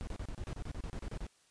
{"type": "noise bursts", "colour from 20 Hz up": "brown", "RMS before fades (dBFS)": -40, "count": 14, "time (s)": [0.01, 1.267], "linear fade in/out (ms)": 0, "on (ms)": 61, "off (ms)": 31, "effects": ["white hiss -68 dBFS RMS until 1.5 s", "resampled to 22050 Hz"]}